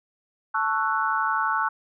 sine chord, F# minor seventh, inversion first, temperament equal with one note detuned, 880 / 1108.7 / 1328.4 / 1480 Hz, A5 / C#6 / E6 / F#6, 0 / 0 / +13 / 0 cents, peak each -27 dBFS, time 0.54-1.69 s, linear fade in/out 10 ms, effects none

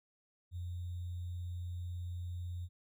sine tone with sample-and-hold, 88.2 Hz, F2, 18 cents sharp, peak -38 dBFS, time 0.51-2.69 s, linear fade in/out 50 ms, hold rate 3675 Hz, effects none

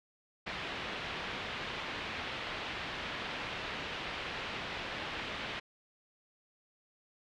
white low-pass noise, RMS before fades -40 dBFS, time 0.46-5.6 s, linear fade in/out 10 ms, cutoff 3300 Hz, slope 24 dB/octave, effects none

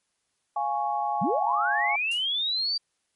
sine chord, Db major, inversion first, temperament equal, 698.5 / 830.6 / 1108.7 Hz, F5 / Ab5 / Db6, 0 / 0 / 0 cents, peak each -31 / -26 / -32 dBFS, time 0.56-1.96 s, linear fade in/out 5 ms
sine linear sweep, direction up, 141 to 4699 Hz, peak -24 dBFS, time 1.21-2.78 s, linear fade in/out 10 ms
violet noise with exponential decay, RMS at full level -30 dBFS, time 2.11-2.31 s, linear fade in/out 5 ms, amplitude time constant 42 ms
effects white hiss -75 dBFS RMS until 3.15 s + MP3 48 kbps

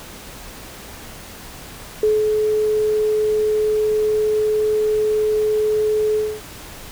sine tone with ADSR envelope, 428 Hz, A4, 48 cents flat, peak -12 dBFS, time 2.03-6.41 s, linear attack 3 ms, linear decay 180 ms, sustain -3 dB, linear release 250 ms, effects pink hiss -37 dBFS RMS until 6.91 s

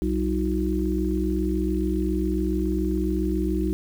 harmonic tone with a mistuned harmonic, 63 Hz, B1, 35 cents sharp, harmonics 1 / 3 / 5 / 6, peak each -26 / -28 / -26 / -29 dBFS, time 0.02-3.73 s, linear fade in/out 0 ms, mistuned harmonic 6, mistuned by -74 cents, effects 8-bit

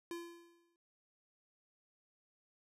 square tone with exponential decay, 341.6 Hz, F4, 38 cents flat, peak -40 dBFS, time 0.11-0.76 s, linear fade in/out 1 ms, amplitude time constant 140 ms, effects resampled to 32000 Hz

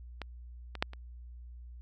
clicks, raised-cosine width 0.3 ms, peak -22 / -25 / -11 / -30 dBFS, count 4, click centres 0.217 / 0.753 / 0.825 / 0.934 s, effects added 60 Hz sine -45 dBFS peak until 1.81 s

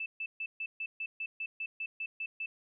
sine tone bursts, 2637 Hz, E7, in tune, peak -34 dBFS, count 13, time 0-2.46 s, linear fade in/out 5 ms, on 60 ms, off 140 ms, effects none

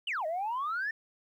sine exponential two-way sweep, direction down then up, 3136 to 609 to 1823 Hz, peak -29 dBFS, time 0.07-0.91 s, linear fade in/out 5 ms, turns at 0.26 s, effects tanh soft clip ceiling -27 dBFS + 11-bit

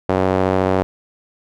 sawtooth tone with band-pass filter, 93.9 Hz, F#2, 26 cents sharp, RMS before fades -17 dBFS, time 0.09-0.83 s, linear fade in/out 0 ms, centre 580 Hz, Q 1.1, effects none

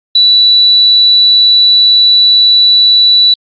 sine tone, 3951 Hz, B7, in tune, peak -3 dBFS, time 0.15-3.34 s, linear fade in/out 5 ms, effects Opus 48 kbps

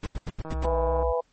brown noise bursts, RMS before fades -30 dBFS, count 6, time 0.03-0.656 s, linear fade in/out 5 ms, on 36 ms, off 82 ms
click train, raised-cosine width 1 ms, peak -24 dBFS, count 93, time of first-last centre 0.45-1.029 s, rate 159 Hz
sine tone with vibrato, 61.74 Hz, B1, in tune, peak -26 dBFS, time 0.53-1.13 s, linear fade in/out 20 ms, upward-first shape square, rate 2.8 Hz, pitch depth 76 cents each way
harmonic tone, 165.4 Hz, E3, 6 cents sharp, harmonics 3 / 4 / 5 / 6, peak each -25 / -31 / -33 / -32 dBFS, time 0.64-1.21 s, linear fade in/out 10 ms
effects pink hiss -67 dBFS RMS until 1.32 s + MP3 32 kbps

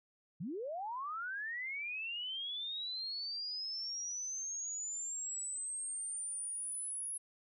sine linear sweep, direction up, 138.59 to 10580 Hz, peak -38 dBFS, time 0.4-7.18 s, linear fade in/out 10 ms, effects none

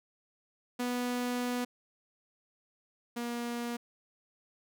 sawtooth tone pair in turn, 245.8 / 238 Hz, B3 / A#3, -8 / +36 cents, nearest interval minor second, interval 56 cents, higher first, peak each -27 / -30 dBFS, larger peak first, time 0.79-1.65 / 3.16-3.77 s, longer first, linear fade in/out 10 ms, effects none

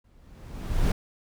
brown noise with exponential growth, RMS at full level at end -20 dBFS, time 0.04-0.92 s, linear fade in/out 5 ms, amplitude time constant 190 ms, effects none

